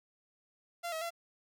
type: tone with pitch steps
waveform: sawtooth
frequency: 688 / 641 / 679 Hz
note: F5 / E5 / F5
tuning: -26 / -49 / -49 cents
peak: -32 dBFS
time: 0.83-1.106 s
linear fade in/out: 20 ms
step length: 92 ms
effects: none